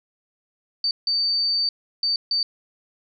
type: tone bursts at uneven times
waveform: sine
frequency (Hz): 4592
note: D8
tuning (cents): -40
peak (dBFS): -19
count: 4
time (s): 0.84-0.91 / 1.07-1.69 / 2.03-2.16 / 2.31-2.43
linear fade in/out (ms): 2
effects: none